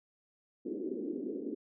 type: band-pass noise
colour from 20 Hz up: white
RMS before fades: -38 dBFS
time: 0.65-1.55 s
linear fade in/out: 10 ms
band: 230 to 410 Hz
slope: 48 dB/octave
effects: none